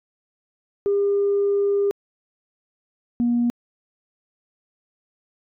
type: tone pair in turn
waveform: sine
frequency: 402.2 / 239.1 Hz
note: G4 / A#3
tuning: +44 / +44 cents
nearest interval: major sixth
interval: 900 cents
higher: first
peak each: -16 dBFS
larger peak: neither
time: 0.86-1.91 / 3.2-3.5 s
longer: first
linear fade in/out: 0 ms
effects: tanh soft clip ceiling -13 dBFS